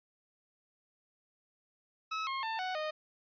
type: tone with pitch steps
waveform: sawtooth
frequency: 1292 / 1074 / 892.7 / 742.1 / 616.8 Hz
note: E6 / C6 / A5 / F#5 / D#5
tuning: -35 / +45 / +25 / +5 / -15 cents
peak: -30 dBFS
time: 2.11-2.91 s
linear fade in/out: 10 ms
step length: 160 ms
effects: resampled to 11025 Hz